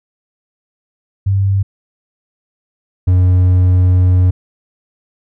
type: tone pair in turn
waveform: sine / triangle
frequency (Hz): 98 / 91.07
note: G2 / F#2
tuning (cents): 0 / -27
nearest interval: minor second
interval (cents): 127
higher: first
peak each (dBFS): -10 / -5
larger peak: second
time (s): 1.26-1.63 / 3.07-4.31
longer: second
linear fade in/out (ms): 10
effects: none